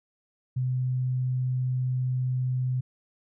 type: tone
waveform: sine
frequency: 127.5 Hz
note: C3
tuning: 44 cents flat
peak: -24 dBFS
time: 0.56-2.81 s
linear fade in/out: 10 ms
effects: none